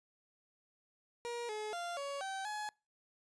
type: tone with pitch steps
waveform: 30% pulse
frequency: 475.2 / 426.5 / 694 / 561 / 773 / 845 Hz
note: A#4 / G#4 / F5 / C#5 / G5 / G#5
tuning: +33 / +46 / -11 / +21 / -24 / +30 cents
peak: -36 dBFS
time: 1.25-2.69 s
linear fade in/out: 0 ms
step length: 240 ms
effects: noise-tail reverb RT60 0.3 s tail -26 dB re dry + resampled to 22050 Hz